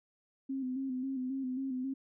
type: tone with vibrato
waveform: sine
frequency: 261.6 Hz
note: C4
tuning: in tune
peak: -33 dBFS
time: 0.49-1.94 s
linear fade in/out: 10 ms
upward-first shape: square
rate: 3.7 Hz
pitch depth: 46 cents each way
effects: none